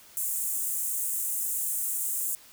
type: high-pass noise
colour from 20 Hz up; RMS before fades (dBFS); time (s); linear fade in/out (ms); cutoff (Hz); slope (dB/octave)
pink; -30; 0.17-2.35; 0; 7400; 48
effects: white hiss -53 dBFS RMS until 2.52 s